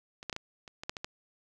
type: clicks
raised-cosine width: 0.2 ms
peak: -27 / -17 / -18 / -19 / -29 / -23 / -15 / -21 / -18 dBFS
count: 9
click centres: 0.229 / 0.297 / 0.328 / 0.364 / 0.678 / 0.835 / 0.895 / 0.968 / 1.045 s
effects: none